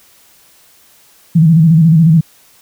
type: tone with vibrato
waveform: sine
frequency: 162.1 Hz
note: E3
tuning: 29 cents flat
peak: -4 dBFS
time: 1.35-2.21 s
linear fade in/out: 10 ms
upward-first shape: square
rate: 14 Hz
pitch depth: 75 cents each way
effects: white hiss -47 dBFS RMS until 2.61 s